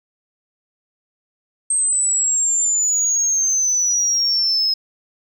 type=exponential sweep; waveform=sine; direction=down; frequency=8372 to 5120 Hz; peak=-14 dBFS; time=1.7-4.74 s; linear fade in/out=5 ms; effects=tanh soft clip ceiling -11 dBFS